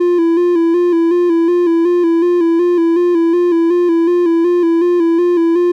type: tone with vibrato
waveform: triangle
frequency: 342.3 Hz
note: F4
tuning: 35 cents flat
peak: -7 dBFS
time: 0-5.72 s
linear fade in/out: 10 ms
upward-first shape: square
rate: 2.7 Hz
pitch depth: 47 cents each way
effects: none